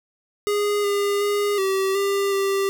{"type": "tone with pitch steps", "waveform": "square", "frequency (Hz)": [412.2, 404.8, 409.6, 385, 397.3, 392.5], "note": ["G#4", "G#4", "G#4", "G4", "G4", "G4"], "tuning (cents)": [-13, -44, -24, -31, 23, 2], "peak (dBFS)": -20, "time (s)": [0.47, 2.69], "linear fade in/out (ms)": 0, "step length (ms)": 370, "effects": []}